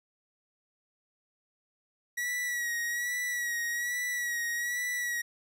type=tone with vibrato; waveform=45% pulse; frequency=1923 Hz; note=B6; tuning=47 cents flat; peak=-30 dBFS; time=2.17-5.22 s; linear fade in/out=10 ms; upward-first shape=sine; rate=1.2 Hz; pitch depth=38 cents each way; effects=none